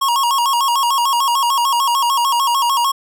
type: tone with vibrato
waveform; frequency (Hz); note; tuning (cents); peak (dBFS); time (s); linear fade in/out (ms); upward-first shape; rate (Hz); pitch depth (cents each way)
square; 1018; C6; -48; -14; 0.01-2.92; 10; square; 6.7; 120
effects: none